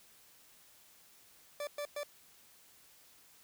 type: tone bursts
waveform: 40% pulse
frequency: 584 Hz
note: D5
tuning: 10 cents flat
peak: -36 dBFS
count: 3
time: 1.6-2.033 s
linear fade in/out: 2 ms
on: 71 ms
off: 110 ms
effects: white hiss -62 dBFS RMS until 3.43 s